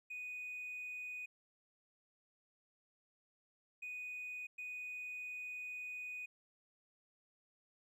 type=tone bursts at uneven times; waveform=triangle; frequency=2484 Hz; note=D#7; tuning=3 cents flat; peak=-40 dBFS; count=3; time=0.1-1.26 / 3.82-4.47 / 4.58-6.26 s; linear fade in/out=10 ms; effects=tanh soft clip ceiling -39 dBFS